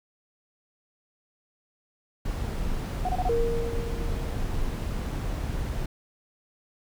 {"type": "noise", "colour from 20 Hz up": "brown", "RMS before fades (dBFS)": -29, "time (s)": [2.25, 5.86], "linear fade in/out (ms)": 5}
{"type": "tone bursts", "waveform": "sine", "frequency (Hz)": 733, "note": "F#5", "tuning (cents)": -16, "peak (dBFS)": -25, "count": 4, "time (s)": [3.05, 3.289], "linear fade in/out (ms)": 2, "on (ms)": 38, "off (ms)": 29}
{"type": "tone with exponential decay", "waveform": "sine", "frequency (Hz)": 466.2, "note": "A#4", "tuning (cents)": 0, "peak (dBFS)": -21, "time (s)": [3.29, 4.86], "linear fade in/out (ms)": 5, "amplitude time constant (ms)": 340}
{"effects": []}